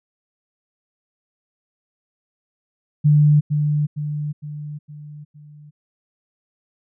sine tone with echo, 148.7 Hz, D3, 22 cents sharp, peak -10 dBFS, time 3.04-3.41 s, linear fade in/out 20 ms, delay 460 ms, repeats 5, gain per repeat -6 dB, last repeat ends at 5.71 s, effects none

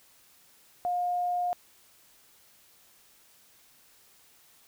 sine tone, 712 Hz, F5, 33 cents sharp, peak -26 dBFS, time 0.85-1.53 s, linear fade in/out 0 ms, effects white hiss -60 dBFS RMS until 4.67 s

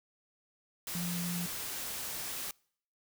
sine tone in noise, 174.61 Hz, F3, in tune, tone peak -34 dBFS, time 0.95-1.46 s, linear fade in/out 2 ms, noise white, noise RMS -39 dBFS, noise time 0.87-2.51 s, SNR +2 dB, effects noise-tail reverb RT60 0.6 s tail -26 dB re dry

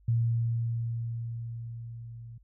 sine tone with level ramp, 116.1 Hz, A#2, 7 cents flat, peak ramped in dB -22 to -42 dBFS, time 0.08-2.38 s, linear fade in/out 5 ms, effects added 50 Hz sine -57 dBFS peak until 2.43 s

